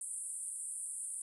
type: band-pass noise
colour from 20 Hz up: pink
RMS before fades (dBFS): -42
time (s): 0.01-1.22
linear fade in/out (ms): 2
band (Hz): 8400 to 10000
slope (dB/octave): 96
effects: none